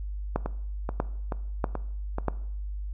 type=two click trains; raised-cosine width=1 ms; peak=-16 / -11 dBFS; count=5 / 4; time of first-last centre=0.46-2.184 / 0.36-2.283 s; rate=2.32 / 1.56 Hz; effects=noise-tail reverb RT60 0.7 s tail -18 dB re dry + added 50 Hz sine -31 dBFS peak until 2.93 s